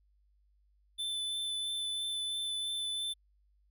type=tone with vibrato; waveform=square; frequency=3520 Hz; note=A7; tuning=in tune; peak=-34 dBFS; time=0.98-3.14 s; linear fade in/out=20 ms; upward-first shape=triangle; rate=3 Hz; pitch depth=12 cents each way; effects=added 50 Hz sine -66 dBFS peak until 3.7 s